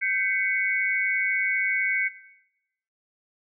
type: tone cluster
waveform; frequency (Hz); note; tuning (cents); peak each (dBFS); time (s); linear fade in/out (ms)
sine; 1557 / 2027 / 2222; G6 / B6 / C#7; -12 / +45 / +4; -29 / -29 / -25; 0.01-2.09; 20
effects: noise-tail reverb RT60 0.9 s tail -17 dB re dry